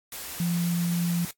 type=tone in noise; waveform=sine; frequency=172.3 Hz; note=F3; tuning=23 cents flat; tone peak=-23 dBFS; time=0.4-1.25 s; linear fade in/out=2 ms; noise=white; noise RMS=-37 dBFS; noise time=0.12-1.31 s; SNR=+11 dB; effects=noise-tail reverb RT60 0.1 s tail -20 dB re dry + AAC 64 kbps